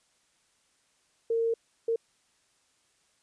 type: tone bursts at uneven times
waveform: sine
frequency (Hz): 457.9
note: A#4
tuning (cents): -31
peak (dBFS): -24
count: 2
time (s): 1.3-1.54 / 1.88-1.96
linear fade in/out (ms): 5
effects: white hiss -69 dBFS RMS until 3.22 s + resampled to 22050 Hz